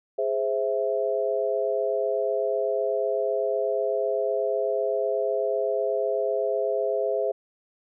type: chord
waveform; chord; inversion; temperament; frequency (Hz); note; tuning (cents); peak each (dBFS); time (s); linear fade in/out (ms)
sine; Ab augmented; none; equal; 415.3 / 523.3 / 659.3; Ab4 / C5 / E5; 0 / 0 / 0; -27; 0.18-7.32; 10
effects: none

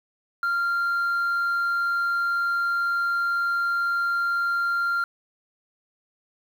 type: tone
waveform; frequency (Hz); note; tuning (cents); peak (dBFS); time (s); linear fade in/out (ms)
sine; 1389; F6; -10; -19; 0.43-5.04; 2
effects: tanh soft clip ceiling -20 dBFS + 8-bit

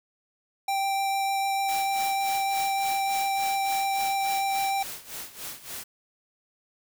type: tone with vibrato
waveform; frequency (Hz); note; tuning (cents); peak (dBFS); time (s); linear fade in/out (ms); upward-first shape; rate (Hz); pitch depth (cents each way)
square; 784; G5; 0; -25; 0.68-4.83; 5; triangle; 6.7; 8
type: noise with tremolo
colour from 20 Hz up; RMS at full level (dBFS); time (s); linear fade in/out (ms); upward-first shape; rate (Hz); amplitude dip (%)
white; -36; 1.68-5.84; 10; sine; 3.5; 80
effects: none

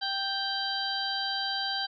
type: harmonic tone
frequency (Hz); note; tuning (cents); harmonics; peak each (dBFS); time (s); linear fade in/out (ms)
785; G5; +2; 1 / 2 / 4 / 5 / 6; -35 / -35 / -35 / -35 / -35; 0.01-1.87; 20
effects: none

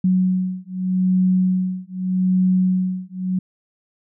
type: beating tone pair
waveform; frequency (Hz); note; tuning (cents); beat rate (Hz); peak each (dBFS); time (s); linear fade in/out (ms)
sine; 184.5 / 185.32; F#3 / F#3; -5 / +3; 0.82; -19; 0.04-3.39; 5
effects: none

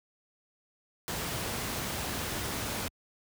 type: noise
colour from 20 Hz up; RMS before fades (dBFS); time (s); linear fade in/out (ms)
pink; -34; 1.08-2.88; 0
effects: high-pass 60 Hz 12 dB/octave

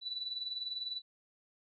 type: tone with tremolo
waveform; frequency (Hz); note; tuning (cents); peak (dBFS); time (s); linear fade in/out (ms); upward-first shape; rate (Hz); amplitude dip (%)
sine; 3962; B7; +5; -34; 0.01-1.02; 50; sine; 20; 65
effects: none

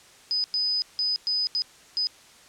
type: tone bursts at uneven times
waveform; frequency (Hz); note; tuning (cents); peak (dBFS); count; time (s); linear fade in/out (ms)
sine; 5000; D#8; +8; -22; 6; 0.31-0.44 / 0.54-0.82 / 0.99-1.16 / 1.27-1.47 / 1.55-1.62 / 1.97-2.07; 0
effects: white hiss -52 dBFS RMS until 2.48 s + low-pass 8000 Hz 12 dB/octave

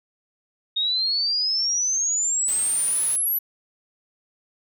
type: exponential sweep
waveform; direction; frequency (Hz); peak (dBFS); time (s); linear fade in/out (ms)
sine; up; 3700 to 11940; -20; 0.76-3.39; 10
type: noise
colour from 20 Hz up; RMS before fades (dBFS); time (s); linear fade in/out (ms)
white; -36; 2.48-3.16; 2
effects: none

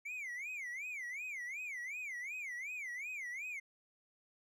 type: tone with vibrato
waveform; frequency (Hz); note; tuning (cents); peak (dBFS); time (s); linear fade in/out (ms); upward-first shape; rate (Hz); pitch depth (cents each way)
triangle; 2200; C#7; -14; -39; 0.05-3.6; 10; sine; 2.7; 240
effects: none

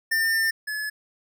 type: tone pair in turn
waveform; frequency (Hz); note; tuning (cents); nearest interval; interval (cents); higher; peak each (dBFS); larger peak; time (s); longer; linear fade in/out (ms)
square; 1801 / 1711.3; A6 / A6; +40 / -49; minor second; 89; first; -21 / -28; first; 0.11-0.51 / 0.67-0.9; first; 10
effects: none

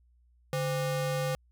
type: ring-modulated tone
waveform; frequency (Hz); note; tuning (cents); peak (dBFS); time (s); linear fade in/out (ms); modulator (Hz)
square; 330.7; E4; +6; -26; 0.53-1.35; 0; 185
effects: added 60 Hz sine -61 dBFS peak until 1.51 s

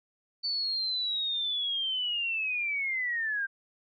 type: linear sweep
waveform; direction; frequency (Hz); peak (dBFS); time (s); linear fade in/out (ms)
sine; down; 4534 to 1568; -28; 0.43-3.47; 20
effects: none

